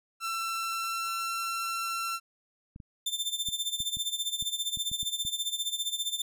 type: tone with pitch glide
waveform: sawtooth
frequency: 1343 to 1352.3 Hz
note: E6 to E6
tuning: +32 to +44 cents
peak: -27 dBFS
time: 0.2-2.2 s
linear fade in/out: 50 ms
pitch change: +12 cents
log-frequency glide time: 0.55-1.33 s
type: clicks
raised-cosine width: 5 ms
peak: -32 dBFS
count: 10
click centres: 2.761 / 2.802 / 3.487 / 3.804 / 3.97 / 4.425 / 4.773 / 4.916 / 5.03 / 5.251 s
type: tone with tremolo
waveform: sawtooth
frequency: 3565 Hz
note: A7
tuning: 22 cents sharp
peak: -24 dBFS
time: 3.06-6.22 s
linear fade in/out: 5 ms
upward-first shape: sine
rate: 15 Hz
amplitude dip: 80%
effects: none